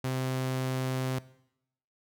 sawtooth tone, 130 Hz, C3, 11 cents flat, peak -25 dBFS, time 0.04-1.19 s, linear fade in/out 5 ms, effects noise-tail reverb RT60 0.8 s tail -19 dB re dry

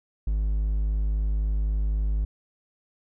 triangle tone, 51.91 Hz, G#1, in tune, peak -20 dBFS, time 0.27-2.25 s, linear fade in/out 5 ms, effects none

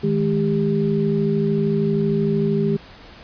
sine tone cluster, 157.7 / 210.8 / 398.2 Hz, D#3 / G#3 / G4, +24 / +26 / +27 cents, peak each -21 dBFS, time 0.03-2.77 s, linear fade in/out 10 ms, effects pink hiss -43 dBFS RMS until 3.23 s + resampled to 11025 Hz

